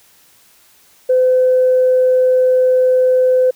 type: tone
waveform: sine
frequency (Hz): 510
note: C5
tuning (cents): -44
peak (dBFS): -8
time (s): 1.09-3.51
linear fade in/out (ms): 10
effects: tanh soft clip ceiling -4 dBFS + white hiss -50 dBFS RMS until 3.55 s